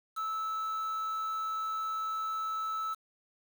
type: tone with quantisation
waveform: triangle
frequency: 1309 Hz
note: E6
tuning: 13 cents flat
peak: -30 dBFS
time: 0.16-2.95 s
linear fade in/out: 20 ms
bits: 8
effects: none

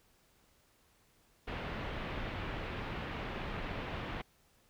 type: low-pass noise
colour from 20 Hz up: pink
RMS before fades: -40 dBFS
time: 1.47-4.22 s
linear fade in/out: 10 ms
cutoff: 3100 Hz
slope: 24 dB/octave
effects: pink hiss -69 dBFS RMS until 4.69 s

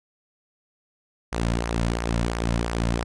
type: tone with flanger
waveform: sawtooth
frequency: 57.7 Hz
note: A#1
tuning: 17 cents flat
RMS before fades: -25 dBFS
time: 1.32-3.04 s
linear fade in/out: 10 ms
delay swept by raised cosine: 0.25 to 2.65 ms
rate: 2.9 Hz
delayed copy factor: -0.55
effects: resampled to 22050 Hz

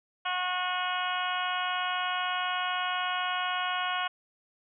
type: harmonic tone with a mistuned harmonic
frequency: 364 Hz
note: F#4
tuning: 28 cents flat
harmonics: 2 / 3 / 4 / 5 / 6 / 7 / 8 / 9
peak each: -34 / -33 / -34 / -42 / -41 / -40 / -36 / -41 dBFS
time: 0.25-4.08 s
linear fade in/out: 10 ms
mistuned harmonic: 7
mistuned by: -18 cents
effects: none

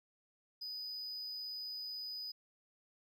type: tone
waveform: triangle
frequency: 4979 Hz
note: D#8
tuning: in tune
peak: -40 dBFS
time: 0.61-2.32 s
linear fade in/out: 10 ms
effects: none

